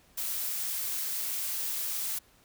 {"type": "noise", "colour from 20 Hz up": "blue", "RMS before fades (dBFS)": -33, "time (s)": [0.17, 2.19], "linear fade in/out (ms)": 10, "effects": ["pink hiss -62 dBFS RMS until 2.44 s"]}